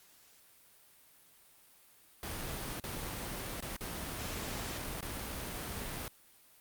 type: noise with dropouts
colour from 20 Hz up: pink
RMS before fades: -40 dBFS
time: 2.23-6.08 s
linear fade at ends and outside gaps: 1 ms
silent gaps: 2.799-2.839 / 3.605-3.624 / 3.765-3.808 / 5.007-5.026 s
effects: white hiss -62 dBFS RMS until 6.6 s + Opus 48 kbps